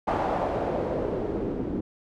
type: noise with low-pass filter sweep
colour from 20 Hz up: white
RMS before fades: -28 dBFS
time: 0.07-1.81 s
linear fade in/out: 10 ms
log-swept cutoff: 840 to 300 Hz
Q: 1.9
effects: none